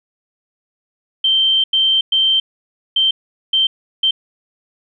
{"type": "tone bursts at uneven times", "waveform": "sine", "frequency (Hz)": 3128, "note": "G7", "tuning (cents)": -4, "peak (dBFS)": -11, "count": 6, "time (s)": [[1.24, 1.64], [1.73, 2.01], [2.12, 2.4], [2.96, 3.11], [3.53, 3.67], [4.03, 4.11]], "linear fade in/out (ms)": 5, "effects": []}